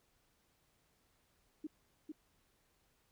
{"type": "tone with echo", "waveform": "sine", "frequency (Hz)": 306.9, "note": "D#4", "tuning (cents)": -24, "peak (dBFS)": -39, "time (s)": [1.64, 1.67], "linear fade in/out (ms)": 5, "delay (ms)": 450, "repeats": 1, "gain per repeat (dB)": -3, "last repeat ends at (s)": 2.12, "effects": ["pink hiss -75 dBFS RMS until 3.11 s"]}